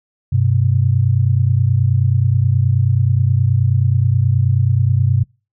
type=tone pair together; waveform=sine; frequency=98 / 127.41 Hz; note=G2 / C3; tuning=0 / -46 cents; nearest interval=perfect fourth; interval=454 cents; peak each=-14 dBFS; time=0.32-5.24 s; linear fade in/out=10 ms; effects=noise-tail reverb RT60 0.3 s tail -26 dB re dry